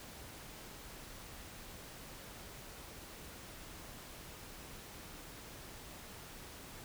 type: silence
effects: pink hiss -51 dBFS RMS until 6.84 s